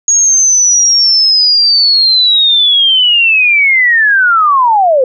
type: linear sweep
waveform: sine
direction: down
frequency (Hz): 6645 to 493.9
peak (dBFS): -5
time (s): 0.08-5.04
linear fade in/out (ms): 2
effects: none